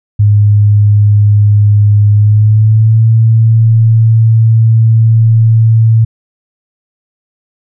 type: tone with pitch glide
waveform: sine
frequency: 103.83 to 112.58 Hz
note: G#2 to A2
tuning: 0 to +40 cents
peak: -3 dBFS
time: 0.19-6.05 s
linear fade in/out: 10 ms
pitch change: +140 cents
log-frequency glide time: 2.11-3.07 s
effects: none